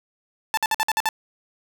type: tone bursts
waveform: sawtooth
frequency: 880 Hz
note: A5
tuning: in tune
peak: -15 dBFS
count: 7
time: 0.54-1.089 s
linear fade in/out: 0 ms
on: 33 ms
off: 53 ms
effects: none